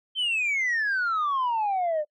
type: exponential sweep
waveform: sine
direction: down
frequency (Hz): 3146 to 587.3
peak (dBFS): -21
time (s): 0.15-2.05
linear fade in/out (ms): 50
effects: noise-tail reverb RT60 0.1 s tail -24 dB re dry + tanh soft clip ceiling -21 dBFS